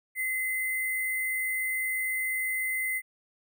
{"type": "tone with sample-and-hold", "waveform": "sine", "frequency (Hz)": 2052, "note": "C7", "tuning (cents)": -34, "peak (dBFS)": -27, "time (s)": [0.15, 3.02], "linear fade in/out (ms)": 50, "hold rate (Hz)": 11025, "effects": []}